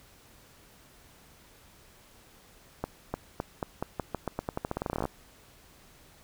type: accelerating click train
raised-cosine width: 1 ms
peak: -16 dBFS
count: 24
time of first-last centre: 2.84-5.054 s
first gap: 300 ms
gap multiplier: 0.87
effects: pink hiss -57 dBFS RMS until 6.23 s